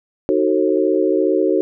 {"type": "chord", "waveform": "sine", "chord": "D# diminished seventh", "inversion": "none", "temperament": "just", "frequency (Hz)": [311.1, 373.4, 448, 537.6], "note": ["D#4", "F#4", "A4", "C5"], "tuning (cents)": [0, 16, 31, 47], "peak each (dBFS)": [-19, -17, -20, -21], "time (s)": [0.29, 1.61], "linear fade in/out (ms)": 0, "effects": []}